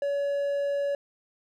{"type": "tone", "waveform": "triangle", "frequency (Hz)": 566, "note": "C#5", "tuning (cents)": 36, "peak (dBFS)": -23, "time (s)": [0.02, 0.95], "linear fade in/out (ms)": 2, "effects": []}